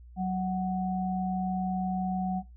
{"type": "tone pair together", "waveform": "sine", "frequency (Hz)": [186.25, 743], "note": ["F#3", "F#5"], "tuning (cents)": [12, 7], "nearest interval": "2 octaves", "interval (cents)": 2395, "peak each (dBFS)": [-28, -32], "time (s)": [0.16, 2.43], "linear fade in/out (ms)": 50, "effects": ["noise-tail reverb RT60 0.2 s tail -19 dB re dry", "added 60 Hz sine -47 dBFS peak until 2.56 s"]}